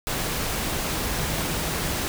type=tone in noise; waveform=sine; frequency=157.3 Hz; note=D#3; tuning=19 cents sharp; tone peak=-34 dBFS; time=1.2-1.94 s; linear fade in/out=0 ms; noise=pink; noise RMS=-27 dBFS; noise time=0.07-2.08 s; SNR=-10 dB; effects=none